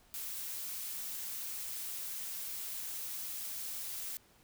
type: noise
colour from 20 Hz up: blue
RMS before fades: -41 dBFS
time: 0.14-4.17 s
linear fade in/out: 0 ms
effects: pink hiss -65 dBFS RMS until 4.43 s